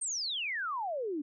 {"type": "exponential sweep", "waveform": "sine", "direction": "down", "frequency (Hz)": [8870, 277.2], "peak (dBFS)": -32, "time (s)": [0.01, 1.22], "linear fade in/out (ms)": 10, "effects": []}